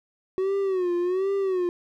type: tone with vibrato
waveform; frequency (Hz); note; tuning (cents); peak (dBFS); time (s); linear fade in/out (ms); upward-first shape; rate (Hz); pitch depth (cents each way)
triangle; 371.6; F#4; +7; -20; 0.38-1.69; 0; sine; 1.3; 110
effects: none